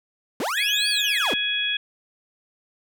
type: linear two-way sweep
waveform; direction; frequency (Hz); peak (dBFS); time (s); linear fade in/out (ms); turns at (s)
35% pulse; up then down; 180 to 4752 to 180; -22; 0.4-1.34; 2; 0.89
type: harmonic tone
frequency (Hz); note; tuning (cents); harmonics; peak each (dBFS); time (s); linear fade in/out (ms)
835; G#5; +9; 2 / 3 / 4; -29 / -27 / -24; 0.57-1.77; 5
effects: none